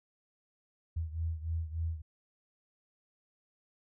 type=beating tone pair; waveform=sine; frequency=80.8 / 84.2 Hz; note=E2 / E2; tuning=-34 / +37 cents; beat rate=3.4 Hz; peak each=-34 / -38 dBFS; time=0.96-2.02 s; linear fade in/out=10 ms; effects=none

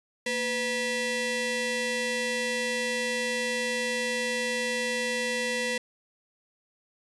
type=ring-modulated tone; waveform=sawtooth; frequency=730 Hz; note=F#5; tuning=24 cents flat; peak=-20 dBFS; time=0.26-5.78 s; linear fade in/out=5 ms; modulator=1230 Hz; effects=resampled to 24000 Hz

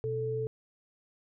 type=tone pair together; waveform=sine; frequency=123.6 / 439.3 Hz; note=B2 / A4; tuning=+2 / -3 cents; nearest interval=octave + minor seventh; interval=2195 cents; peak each=-35 / -31 dBFS; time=0.04-0.47 s; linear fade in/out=0 ms; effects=none

